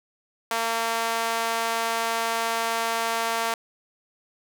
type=tone with high-pass filter; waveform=sawtooth; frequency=228.4 Hz; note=A#3; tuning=35 cents flat; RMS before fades=-26 dBFS; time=0.51-3.54 s; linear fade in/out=2 ms; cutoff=810 Hz; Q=1.3; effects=none